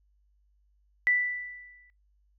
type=tone with exponential decay; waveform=sine; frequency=1976 Hz; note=B6; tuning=in tune; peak=-19 dBFS; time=1.07-1.9 s; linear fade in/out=0 ms; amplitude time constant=180 ms; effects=noise-tail reverb RT60 0.2 s tail -22 dB re dry + added 50 Hz sine -64 dBFS peak until 2.38 s